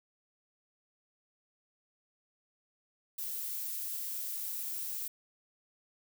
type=noise; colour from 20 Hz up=violet; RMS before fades=-38 dBFS; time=3.18-5.08 s; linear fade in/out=5 ms; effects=none